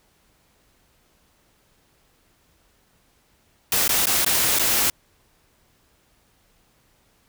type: noise with dropouts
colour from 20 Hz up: white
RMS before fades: -20 dBFS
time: 3.72-4.9 s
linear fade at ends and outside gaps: 2 ms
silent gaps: 3.88-3.891 / 4.057-4.069 / 4.248-4.263 / 4.588-4.594 s
effects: pink hiss -62 dBFS RMS until 7.28 s